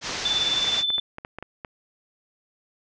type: low-pass noise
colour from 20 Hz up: white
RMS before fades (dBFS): -31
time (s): 0.01-0.84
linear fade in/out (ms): 50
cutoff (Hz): 6300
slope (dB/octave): 48
type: clicks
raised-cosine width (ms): 0.5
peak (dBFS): -20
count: 11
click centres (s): 0.094 / 0.154 / 0.253 / 0.644 / 0.903 / 0.982 / 1.184 / 1.249 / 1.386 / 1.426 / 1.648
type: tone with tremolo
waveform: sine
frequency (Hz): 3520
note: A7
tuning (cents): 0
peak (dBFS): -19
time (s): 0.25-1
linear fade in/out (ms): 5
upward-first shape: sine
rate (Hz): 19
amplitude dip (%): 55
effects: none